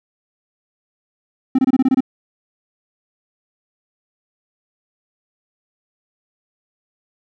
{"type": "tone bursts", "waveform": "triangle", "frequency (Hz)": 261.6, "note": "C4", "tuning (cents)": 0, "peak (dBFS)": -8, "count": 8, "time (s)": [1.55, 2.006], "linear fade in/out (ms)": 5, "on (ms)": 36, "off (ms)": 24, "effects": []}